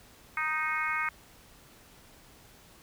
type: harmonic tone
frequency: 311.1 Hz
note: D#4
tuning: in tune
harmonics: 3 / 4 / 5 / 6 / 7 / 8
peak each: -39 / -33 / -35 / -38 / -32 / -41 dBFS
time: 0.37-1.09 s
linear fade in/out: 2 ms
effects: pink hiss -56 dBFS RMS until 2.82 s